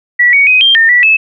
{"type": "tone with pitch steps", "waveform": "sine", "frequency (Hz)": [1945, 2239, 2512, 3180, 1817, 1954, 2605], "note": ["B6", "C#7", "D#7", "G7", "A#6", "B6", "E7"], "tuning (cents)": [-27, 17, 16, 24, -45, -19, -21], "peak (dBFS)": -4, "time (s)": [0.19, 1.17], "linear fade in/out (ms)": 10, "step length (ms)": 140, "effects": []}